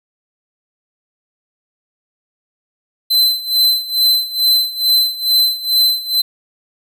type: tone with tremolo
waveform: 45% pulse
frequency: 4056 Hz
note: B7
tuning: 45 cents sharp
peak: -8 dBFS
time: 3.1-6.22 s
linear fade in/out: 10 ms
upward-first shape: sine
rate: 2.3 Hz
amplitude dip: 85%
effects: none